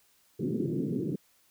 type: band-pass noise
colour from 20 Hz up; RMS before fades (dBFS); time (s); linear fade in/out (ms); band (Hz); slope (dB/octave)
white; -31; 0.39-1.16; 10; 120 to 390; 48
effects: white hiss -66 dBFS RMS until 1.5 s